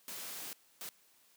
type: noise bursts at uneven times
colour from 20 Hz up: white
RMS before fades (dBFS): -44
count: 2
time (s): 0.08-0.53 / 0.81-0.89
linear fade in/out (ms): 0
effects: white hiss -67 dBFS RMS until 1.36 s + high-pass 150 Hz 12 dB/octave